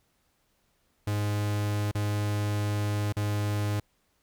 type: tone with dropouts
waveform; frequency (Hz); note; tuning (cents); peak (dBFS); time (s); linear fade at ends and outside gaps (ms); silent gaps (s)
45% pulse; 103.83; G#2; 0; -26; 1.07-3.8; 5; 1.914-1.95 / 3.125-3.166
effects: pink hiss -71 dBFS RMS until 4.22 s